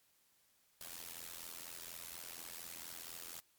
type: noise with amplitude modulation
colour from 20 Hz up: white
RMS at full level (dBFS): -45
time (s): 0.81-3.4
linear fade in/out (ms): 0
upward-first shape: sine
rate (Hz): 84.2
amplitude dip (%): 95
effects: white hiss -73 dBFS RMS until 3.58 s + MP3 96 kbps